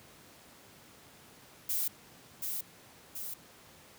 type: noise with echo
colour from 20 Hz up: violet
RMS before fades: -32 dBFS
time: 1.69-1.88 s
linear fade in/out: 5 ms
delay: 730 ms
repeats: 2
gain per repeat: -4 dB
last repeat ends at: 3.34 s
effects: pink hiss -56 dBFS RMS until 3.98 s + high-pass 100 Hz 12 dB/octave